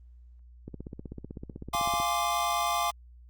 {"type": "click train", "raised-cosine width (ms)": 3, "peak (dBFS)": -26, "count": 22, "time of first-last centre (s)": [0.68, 2.001], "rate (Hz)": 15.9}
{"type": "chord", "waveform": "square", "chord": "D half-diminished seventh", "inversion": "first", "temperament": "equal with one note detuned", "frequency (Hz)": [694.8, 830.6, 1046.5, 1174.7], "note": ["F5", "Ab5", "C6", "D6"], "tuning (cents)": [-9, 0, 0, 0], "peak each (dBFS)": [-32, -34, -34, -31], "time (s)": [1.73, 2.91], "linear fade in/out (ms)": 10}
{"effects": ["added 60 Hz sine -49 dBFS peak until 3.29 s", "Opus 24 kbps"]}